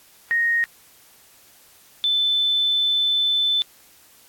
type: tone pair in turn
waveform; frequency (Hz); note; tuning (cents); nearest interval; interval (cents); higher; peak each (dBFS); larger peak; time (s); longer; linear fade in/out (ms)
sine; 1864.7 / 3520; A#6 / A7; 0 / 0; major seventh; 1100; second; -17; neither; 0.31-0.64 / 2.04-3.62; second; 0
effects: white hiss -52 dBFS RMS until 4.28 s + AAC 64 kbps